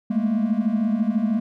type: tone cluster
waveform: triangle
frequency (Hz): 206.7 / 218.8 / 232.9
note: G#3 / A3 / A#3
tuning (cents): -8 / -9 / -1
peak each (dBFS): -21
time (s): 0.1-1.4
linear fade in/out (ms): 10
effects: tanh soft clip ceiling -10 dBFS